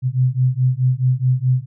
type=beating tone pair; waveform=sine; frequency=125.6 / 130.3 Hz; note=B2 / C3; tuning=+30 / -7 cents; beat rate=4.7 Hz; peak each=-17 dBFS; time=0.02-1.66 s; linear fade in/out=50 ms; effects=none